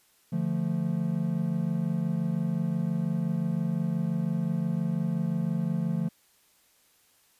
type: chord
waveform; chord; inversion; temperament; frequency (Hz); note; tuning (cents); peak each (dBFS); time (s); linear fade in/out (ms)
triangle; D minor; none; equal with one note detuned; 146.83 / 172.61 / 220; D3 / F3 / A3; 0 / -20 / 0; -30 / -26 / -30; 0.32-6.09; 10
effects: white hiss -64 dBFS RMS until 7.39 s + resampled to 32000 Hz